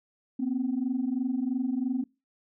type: tone pair together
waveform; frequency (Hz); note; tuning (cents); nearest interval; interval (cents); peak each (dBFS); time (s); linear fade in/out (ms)
sine; 241.7 / 264.7; B3 / C4; -37 / +20; major second; 157; -29 / -27; 0.39-2.04; 10
effects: noise-tail reverb RT60 0.3 s tail -26 dB re dry + tanh soft clip ceiling -20 dBFS